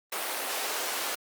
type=high-pass noise; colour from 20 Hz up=pink; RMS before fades=-32 dBFS; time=0.12-1.15 s; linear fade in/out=5 ms; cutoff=490 Hz; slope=12 dB/octave; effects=high-pass 300 Hz 12 dB/octave + Opus 32 kbps